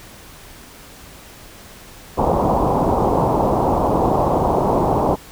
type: low-pass noise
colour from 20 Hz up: white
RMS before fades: -17 dBFS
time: 2.17-5.16 s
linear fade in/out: 20 ms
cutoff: 990 Hz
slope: 48 dB/octave
effects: pink hiss -41 dBFS RMS until 5.31 s